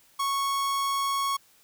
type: tone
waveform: 45% pulse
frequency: 1105 Hz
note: C#6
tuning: 6 cents flat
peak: -25 dBFS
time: 0.19-1.37 s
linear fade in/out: 10 ms
effects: white hiss -60 dBFS RMS until 1.63 s